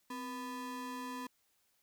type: ring-modulated tone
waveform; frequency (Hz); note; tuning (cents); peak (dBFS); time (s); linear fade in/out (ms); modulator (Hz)
square; 370; F#4; 0; -38; 0.1-1.27; 5; 628
effects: white hiss -75 dBFS RMS until 1.82 s